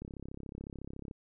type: click train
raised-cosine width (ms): 3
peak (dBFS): -30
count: 38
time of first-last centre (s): 0.02-1.111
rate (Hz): 33.9
effects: none